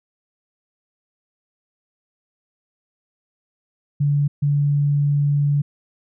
sine tone bursts at uneven times, 144.1 Hz, D3, 33 cents flat, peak -15 dBFS, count 2, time 4-4.28 / 4.42-5.62 s, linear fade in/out 10 ms, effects none

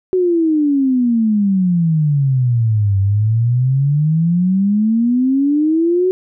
sine exponential two-way sweep, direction down then up, 375.6 to 96.4 to 375.6 Hz, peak -11 dBFS, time 0.13-6.11 s, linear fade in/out 0 ms, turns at 2.99 s, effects none

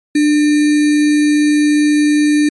sine tone with sample-and-hold, 297.4 Hz, D4, 22 cents sharp, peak -8 dBFS, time 0.15-2.49 s, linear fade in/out 5 ms, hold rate 2100 Hz, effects MP3 48 kbps

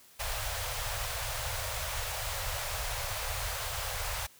pink band-stop noise, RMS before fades -35 dBFS, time 0.19-4.27 s, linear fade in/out 10 ms, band 120 to 510 Hz, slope 48 dB/octave, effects white hiss -58 dBFS RMS until 4.39 s

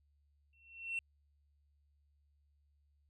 sine tone with exponential growth, 2710 Hz, E7, 47 cents sharp, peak -31 dBFS, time 0.53-0.99 s, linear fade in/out 2 ms, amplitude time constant 100 ms, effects tanh soft clip ceiling -33 dBFS + added 72 Hz sine -70 dBFS peak until 3.09 s

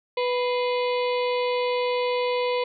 harmonic tone with a mistuned harmonic, 493.9 Hz, B4, in tune, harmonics 1 / 2 / 4 / 5 / 6 / 7 / 8 / 9, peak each -23 / -29 / -35 / -37 / -39 / -40 / -41 / -42 dBFS, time 0.17-2.64 s, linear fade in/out 5 ms, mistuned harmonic 4, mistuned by +95 cents, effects none

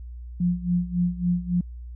sine tone with tremolo, 176.7 Hz, F3, 21 cents sharp, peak -18 dBFS, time 0.4-1.61 s, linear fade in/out 5 ms, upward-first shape sine, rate 3.6 Hz, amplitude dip 85%, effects added 60 Hz sine -35 dBFS peak until 1.95 s

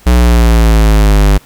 square exponential sweep, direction down, 61.5 to 49.14 Hz, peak -5 dBFS, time 0.06-1.38 s, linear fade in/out 10 ms, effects pink hiss -42 dBFS RMS until 1.45 s

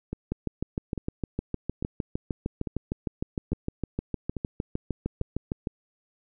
two click trains, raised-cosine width 3 ms, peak -15 / -18 dBFS, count 36 / 7, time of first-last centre 0.32-5.672 / 0.13-5.215 s, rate 6.54 / 1.18 Hz, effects none

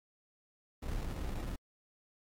brown noise with sample-and-hold, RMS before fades -38 dBFS, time 0.82-1.56 s, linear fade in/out 5 ms, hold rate 1575 Hz, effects AAC 48 kbps

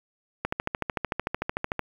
click train, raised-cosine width 0.5 ms, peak -11 dBFS, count 19, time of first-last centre 0.45-1.793 s, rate 13.4 Hz, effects 7-bit

